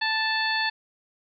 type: harmonic tone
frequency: 880 Hz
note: A5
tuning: in tune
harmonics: 1 / 2 / 3 / 4 / 5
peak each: -29 / -26 / -32 / -33 / -30 dBFS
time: 0.01-0.7 s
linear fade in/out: 10 ms
effects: none